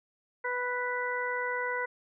harmonic tone, 493.9 Hz, B4, in tune, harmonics 1 / 2 / 3 / 4, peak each -35 / -35 / -35 / -35 dBFS, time 0.44-1.86 s, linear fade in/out 10 ms, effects none

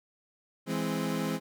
30% pulse chord, E augmented, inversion none, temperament equal, 164.81 / 207.7 / 261.6 Hz, E3 / G#3 / B#3, 0 / 0 / 0 cents, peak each -31 dBFS, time 0.66-1.4 s, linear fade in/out 50 ms, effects none

